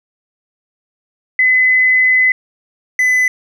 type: tone pair in turn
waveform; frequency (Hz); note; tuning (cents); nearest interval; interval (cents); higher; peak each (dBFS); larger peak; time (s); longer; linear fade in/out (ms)
sine / triangle; 2022 / 2009; B6 / B6; +40 / +29; unison; 11; first; -8; neither; 1.39-2.32 / 2.99-3.28; first; 2
effects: none